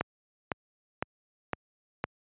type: click train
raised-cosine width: 0.5 ms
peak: -13 dBFS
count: 5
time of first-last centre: 0.01-2.04 s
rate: 1.97 Hz
effects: high-pass 80 Hz 12 dB/octave + resampled to 8000 Hz